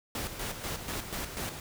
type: noise with tremolo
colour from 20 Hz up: pink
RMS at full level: -35 dBFS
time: 0.15-1.6 s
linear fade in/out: 2 ms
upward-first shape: square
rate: 4.1 Hz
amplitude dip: 55%
effects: none